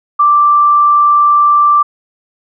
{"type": "tone", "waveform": "sine", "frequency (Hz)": 1174.7, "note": "D6", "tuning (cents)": 0, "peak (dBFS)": -5, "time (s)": [0.19, 1.83], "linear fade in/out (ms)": 10, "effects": []}